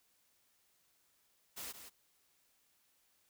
white noise with echo, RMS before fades -45 dBFS, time 1.56-1.73 s, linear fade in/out 20 ms, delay 170 ms, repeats 1, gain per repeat -8 dB, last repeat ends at 1.9 s, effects white hiss -74 dBFS RMS until 3.29 s

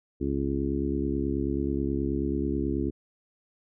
harmonic tone with a mistuned harmonic, 69.3 Hz, C#2, in tune, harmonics 1 / 2 / 3 / 4 / 5 / 6, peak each -32 / -36 / -34 / -30 / -31 / -36 dBFS, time 0.2-2.91 s, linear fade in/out 20 ms, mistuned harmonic 1, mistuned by -17 cents, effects none

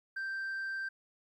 sine tone, 1568 Hz, G6, in tune, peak -32 dBFS, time 0.16-0.89 s, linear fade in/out 10 ms, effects tanh soft clip ceiling -34 dBFS + 12-bit

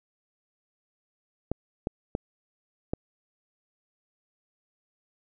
clicks, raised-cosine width 2 ms, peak -14 dBFS, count 4, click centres 1.516 / 1.871 / 2.151 / 2.935 s, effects none

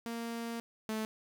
sawtooth tone pair in turn, 232 / 218.3 Hz, A#3 / A3, -8 / -13 cents, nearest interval minor second, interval 105 cents, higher first, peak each -33 / -30 dBFS, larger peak second, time 0.06-0.6 / 0.89-1.05 s, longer first, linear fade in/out 0 ms, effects 10-bit

